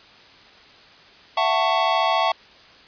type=chord; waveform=square; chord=F# minor seventh; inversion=third; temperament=just; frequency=666 / 740 / 888 / 1110 Hz; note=E5 / F#5 / A5 / C#6; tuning=+18 / 0 / +16 / +2 cents; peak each=-24 / -25 / -24 / -24 dBFS; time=1.37-2.32 s; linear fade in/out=5 ms; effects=white hiss -48 dBFS RMS until 2.87 s + resampled to 11025 Hz